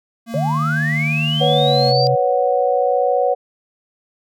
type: tone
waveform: square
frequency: 229.4 Hz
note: A#3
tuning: 28 cents flat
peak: -27 dBFS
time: 0.26-1.94 s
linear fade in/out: 50 ms
type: linear sweep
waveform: sine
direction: up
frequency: 523.3 to 4789 Hz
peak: -19 dBFS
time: 0.34-2.07 s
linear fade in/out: 0 ms
type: tone with pitch glide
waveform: sine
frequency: 151.5 to 131.89 Hz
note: D#3 to C3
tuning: -46 to +14 cents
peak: -18 dBFS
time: 0.34-2.16 s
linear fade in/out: 20 ms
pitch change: -240 cents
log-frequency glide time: 1.52-1.89 s
type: chord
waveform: sine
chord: B suspended second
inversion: none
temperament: equal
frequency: 493.9 / 554.4 / 740 Hz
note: B4 / C#5 / F#5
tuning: 0 / 0 / 0 cents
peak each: -18 dBFS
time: 1.4-3.35 s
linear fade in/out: 20 ms
effects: none